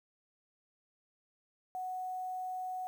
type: tone with quantisation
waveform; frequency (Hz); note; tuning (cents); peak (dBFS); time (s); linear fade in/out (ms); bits
sine; 740; F#5; 0; -36; 1.75-2.87; 0; 10
effects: none